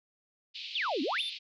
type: band-pass noise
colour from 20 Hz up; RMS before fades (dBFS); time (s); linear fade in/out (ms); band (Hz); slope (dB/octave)
white; -42; 0.54-1.39; 20; 2500 to 4400; 48
type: exponential two-way sweep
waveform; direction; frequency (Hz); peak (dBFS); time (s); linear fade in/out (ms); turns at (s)
sine; down then up; 3831 to 248.2 to 3831; -29; 0.75-1.22; 5; 1.02
type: tone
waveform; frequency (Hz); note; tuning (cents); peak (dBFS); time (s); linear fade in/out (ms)
triangle; 3559; A7; +19; -32; 1.18-1.3; 10
effects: resampled to 32000 Hz